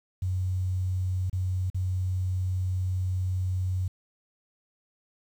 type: tone with dropouts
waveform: sine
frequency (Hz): 92.5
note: F#2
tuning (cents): 0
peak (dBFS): -25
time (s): 0.22-3.88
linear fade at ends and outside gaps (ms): 5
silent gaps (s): 1.298-1.329 / 1.701-1.745
effects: 9-bit